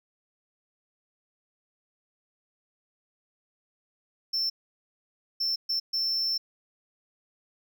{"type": "tone bursts at uneven times", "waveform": "triangle", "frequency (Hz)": 5360, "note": "E8", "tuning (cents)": 28, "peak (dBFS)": -24, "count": 4, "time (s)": [[4.33, 4.5], [5.4, 5.56], [5.69, 5.8], [5.93, 6.38]], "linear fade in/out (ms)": 10, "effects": []}